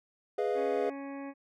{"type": "chord", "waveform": "triangle", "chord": "F half-diminished seventh", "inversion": "first", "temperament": "equal", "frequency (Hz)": [415.3, 493.9, 622.3, 698.5], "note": ["Ab4", "Cb5", "Eb5", "F5"], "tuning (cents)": [0, 0, 0, 0], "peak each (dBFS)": [-29, -31, -35, -34], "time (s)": [0.38, 0.9], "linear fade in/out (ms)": 5}
{"type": "harmonic tone", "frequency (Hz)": 277.2, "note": "C#4", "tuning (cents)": 0, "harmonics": [1, 2, 3, 4, 6, 7, 8, 9], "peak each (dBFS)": [-39, -45, -49, -51, -55, -56, -57, -58], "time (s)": [0.54, 1.34], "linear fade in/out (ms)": 50}
{"effects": []}